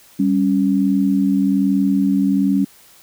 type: tone pair together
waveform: sine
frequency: 196.01 / 277.2 Hz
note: G3 / C#4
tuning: 0 / 0 cents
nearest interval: tritone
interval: 600 cents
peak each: -16 dBFS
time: 0.19-2.65 s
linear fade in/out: 10 ms
effects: white hiss -48 dBFS RMS until 3.02 s